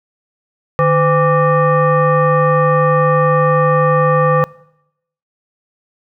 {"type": "tone with frequency modulation", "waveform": "sine", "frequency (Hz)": 509, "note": "C5", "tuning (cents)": -48, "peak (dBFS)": -9, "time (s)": [0.79, 4.44], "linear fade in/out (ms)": 0, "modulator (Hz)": 661, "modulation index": 1.3, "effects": ["noise-tail reverb RT60 0.8 s tail -22 dB re dry"]}